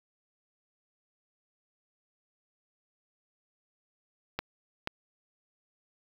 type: clicks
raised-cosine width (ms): 0.3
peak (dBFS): -15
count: 2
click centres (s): 4.39 / 4.874
effects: 7-bit